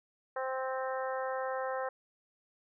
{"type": "harmonic tone", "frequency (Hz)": 261.6, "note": "C4", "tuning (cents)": 0, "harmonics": [2, 3, 4, 5, 6, 7], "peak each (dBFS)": [-35, -39, -41, -43, -45, -46], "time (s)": [0.36, 1.89], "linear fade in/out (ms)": 5, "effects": []}